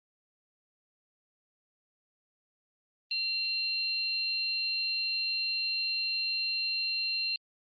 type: tone pair together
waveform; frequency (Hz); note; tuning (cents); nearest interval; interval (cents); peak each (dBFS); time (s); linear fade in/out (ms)
sine; 2744 / 4157; F7 / C8; -31 / -12; perfect fifth; 719; -34 / -30; 3.11-7.36; 2
effects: Opus 24 kbps